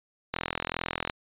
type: click train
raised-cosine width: 0.3 ms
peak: -12 dBFS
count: 33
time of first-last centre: 0.34-1.098 s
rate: 42.2 Hz
effects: resampled to 8000 Hz